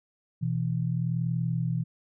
sine tone pair together, 123.95 / 164.81 Hz, B2 / E3, +7 / 0 cents, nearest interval perfect fourth, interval 493 cents, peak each -28 dBFS, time 0.41-1.84 s, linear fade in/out 20 ms, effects none

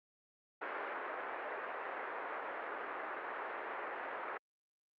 white band-pass noise, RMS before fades -42 dBFS, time 0.61-4.38 s, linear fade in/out 10 ms, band 370 to 1800 Hz, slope 24 dB/octave, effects low-pass 3000 Hz 12 dB/octave + Opus 48 kbps

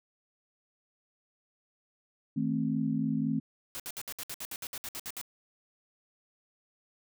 sine chord, A diminished, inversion second, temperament just, 158.4 / 220 / 264 Hz, Eb3 / A3 / C4, +31 / 0 / +16 cents, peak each -33 / -31 / -31 dBFS, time 2.36-3.4 s, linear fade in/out 10 ms
white noise bursts, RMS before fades -39 dBFS, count 14, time 3.75-5.214 s, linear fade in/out 0 ms, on 47 ms, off 62 ms
effects none

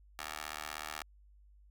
15% pulse tone with high-pass filter, 76.2 Hz, D#2, 36 cents flat, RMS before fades -43 dBFS, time 0.19-1.02 s, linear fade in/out 0 ms, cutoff 1100 Hz, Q 0.96, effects added 50 Hz sine -58 dBFS peak until 1.7 s

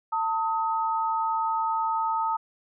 sine tone pair together, 896 / 1265.5 Hz, A5 / D#6, +31 / +29 cents, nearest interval tritone, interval 598 cents, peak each -25 / -28 dBFS, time 0.12-2.37 s, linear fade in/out 10 ms, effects none

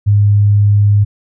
sine tone, 102.7 Hz, G#2, 19 cents flat, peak -6 dBFS, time 0.06-1.05 s, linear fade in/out 20 ms, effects none

